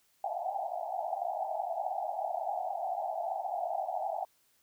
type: band-pass noise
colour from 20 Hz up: white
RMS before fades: -35 dBFS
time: 0.24-4.25 s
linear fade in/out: 2 ms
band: 650 to 820 Hz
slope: 96 dB/octave
effects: white hiss -70 dBFS RMS until 4.62 s